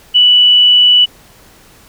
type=tone; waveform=sine; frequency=2960 Hz; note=F#7; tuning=in tune; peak=-4 dBFS; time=0.14-1.06 s; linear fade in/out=20 ms; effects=pink hiss -43 dBFS RMS until 1.88 s